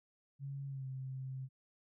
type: tone with pitch glide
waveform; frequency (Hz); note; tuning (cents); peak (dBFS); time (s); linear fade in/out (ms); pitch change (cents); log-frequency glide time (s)
sine; 138.59 to 131.8; C#3 to C3; 0 to +13; -40; 0.39-1.49; 50; -87; 0.67-0.86
effects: none